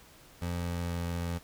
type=tone with pitch glide; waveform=25% pulse; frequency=87 to 85.95 Hz; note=F2 to F2; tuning=-6 to -27 cents; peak=-28 dBFS; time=0.41-1.39 s; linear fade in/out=20 ms; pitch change=-21 cents; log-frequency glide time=0.56-1.03 s; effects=pink hiss -56 dBFS RMS until 1.43 s